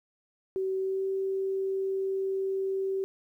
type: tone with pitch glide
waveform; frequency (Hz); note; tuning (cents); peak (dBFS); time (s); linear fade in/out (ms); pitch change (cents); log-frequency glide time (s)
sine; 380.6 to 385.5; F#4 to G4; +49 to -29; -27; 0.56-3.04; 0; +22; 0.77-1.05
effects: 11-bit